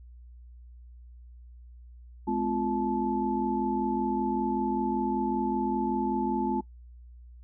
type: tone cluster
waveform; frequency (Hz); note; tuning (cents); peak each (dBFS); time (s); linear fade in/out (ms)
sine; 212.8 / 258 / 346.3 / 869; G#3 / C4 / F4 / A5; +42 / -24 / -15 / -22; -31; 2.27-6.61; 10
effects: noise-tail reverb RT60 0.1 s tail -20 dB re dry + added 60 Hz sine -46 dBFS peak until 7.43 s